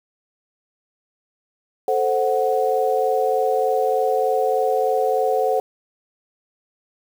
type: chord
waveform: sine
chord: F# diminished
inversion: first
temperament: equal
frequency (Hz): 440 / 523.3 / 740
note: A4 / C5 / F#5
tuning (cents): 0 / 0 / 0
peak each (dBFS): -21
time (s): 1.88-5.6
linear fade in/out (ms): 2
effects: 7-bit